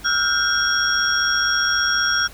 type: tone cluster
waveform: sine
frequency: 1336 / 1431 / 1575 / 3318 / 5580 Hz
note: E6 / F6 / G6 / G#7 / F8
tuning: +23 / +42 / +8 / -2 / -2 cents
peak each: -28 / -21 / -24 / -26 / -21 dBFS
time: 0.04-2.28 s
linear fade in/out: 20 ms
effects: added 50 Hz sine -43 dBFS peak until 2.33 s + pink hiss -43 dBFS RMS until 2.33 s